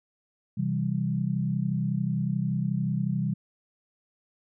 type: chord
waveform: sine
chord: C major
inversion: none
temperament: equal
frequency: 130.81 / 164.81 / 196 Hz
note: C3 / E3 / G3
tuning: 0 / 0 / 0 cents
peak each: -29 dBFS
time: 0.57-3.34 s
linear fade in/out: 10 ms
effects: none